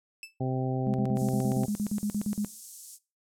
sawtooth tone with exponential decay, 2637 Hz, E7, in tune, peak -32 dBFS, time 0.23-0.34 s, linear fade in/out 1 ms, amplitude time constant 22 ms
harmonic tone, 129.8 Hz, C3, 13 cents flat, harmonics 1 / 2 / 3 / 4 / 5 / 6, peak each -29 / -33 / -36 / -40 / -41 / -38 dBFS, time 0.4-1.66 s, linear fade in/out 10 ms
sine tone bursts, 207.7 Hz, G#3, in tune, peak -26 dBFS, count 14, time 0.87-2.447 s, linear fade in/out 0 ms, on 69 ms, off 47 ms
pink high-pass noise, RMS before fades -44 dBFS, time 1.15-2.99 s, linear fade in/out 50 ms, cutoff 6500 Hz, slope 24 dB/octave
effects noise-tail reverb RT60 0.3 s tail -20 dB re dry + low-pass 12000 Hz 12 dB/octave

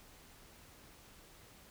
silence, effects pink hiss -59 dBFS RMS until 1.7 s

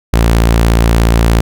sawtooth tone, 56.9 Hz, A#1, 41 cents flat, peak -3 dBFS, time 0.13-1.41 s, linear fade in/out 5 ms, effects none

